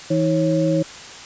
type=tone cluster; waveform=sine; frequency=162.8 / 317.8 / 547 Hz; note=E3 / D#4 / C#5; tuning=-21 / +37 / -23 cents; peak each=-20 dBFS; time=0.1-0.83 s; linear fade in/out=10 ms; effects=white hiss -37 dBFS RMS until 1.25 s + resampled to 16000 Hz